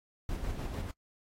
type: noise with tremolo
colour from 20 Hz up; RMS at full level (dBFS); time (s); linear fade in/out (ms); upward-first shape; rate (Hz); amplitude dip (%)
brown; -35; 0.29-0.91; 2; square; 6.7; 35
effects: noise-tail reverb RT60 0.1 s tail -26 dB re dry + AAC 48 kbps